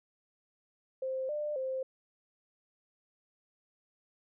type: tone with pitch steps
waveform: sine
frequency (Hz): 524 / 597 / 524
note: C5 / D5 / C5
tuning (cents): +2 / +28 / +2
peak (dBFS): -32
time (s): 1.02-1.83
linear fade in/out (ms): 5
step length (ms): 270
effects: none